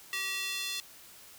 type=tone with high-pass filter sweep; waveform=square; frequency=384.9 Hz; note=G4; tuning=32 cents flat; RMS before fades=-35 dBFS; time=0.13-0.8 s; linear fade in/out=0 ms; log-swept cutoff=2200 to 3500 Hz; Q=1.8; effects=white hiss -53 dBFS RMS until 1.38 s